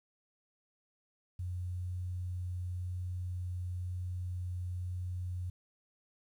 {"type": "tone", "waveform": "sine", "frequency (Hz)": 90.1, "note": "F#2", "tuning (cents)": -45, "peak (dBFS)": -35, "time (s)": [1.39, 5.5], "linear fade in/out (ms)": 5, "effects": ["11-bit"]}